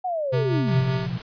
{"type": "linear sweep", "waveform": "sine", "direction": "down", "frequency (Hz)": [755, 98], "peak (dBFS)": -23, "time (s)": [0.04, 0.82], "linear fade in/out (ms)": 10}
{"type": "tone with tremolo", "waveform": "square", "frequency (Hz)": 130.81, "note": "C3", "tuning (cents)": 0, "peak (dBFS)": -21, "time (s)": [0.32, 1.07], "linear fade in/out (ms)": 20, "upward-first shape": "sine", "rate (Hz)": 5.2, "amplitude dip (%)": 35}
{"type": "noise", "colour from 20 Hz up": "pink", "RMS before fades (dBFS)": -39, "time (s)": [0.67, 1.22], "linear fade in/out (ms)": 5}
{"type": "chord", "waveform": "sine", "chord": "Bb suspended second", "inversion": "none", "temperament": "equal with one note detuned", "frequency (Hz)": [116.54, 128.79, 174.61], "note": ["Bb2", "C3", "F3"], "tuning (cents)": [0, -27, 0], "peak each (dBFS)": [-32, -28, -29], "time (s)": [0.74, 1.18], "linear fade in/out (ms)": 10}
{"effects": ["resampled to 11025 Hz"]}